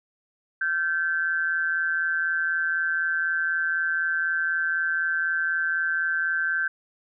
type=tone with amplitude modulation; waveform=sine; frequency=1551 Hz; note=G6; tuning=19 cents flat; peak=-19 dBFS; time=0.61-6.68 s; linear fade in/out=5 ms; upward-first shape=sine; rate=164 Hz; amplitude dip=70%; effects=none